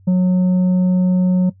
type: tone with tanh clipping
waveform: sine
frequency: 182.7 Hz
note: F#3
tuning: 22 cents flat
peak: -12 dBFS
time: 0.07-1.5 s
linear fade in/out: 10 ms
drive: 5 dB
effects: noise-tail reverb RT60 0.1 s tail -19 dB re dry + added 95 Hz sine -45 dBFS peak until 1.6 s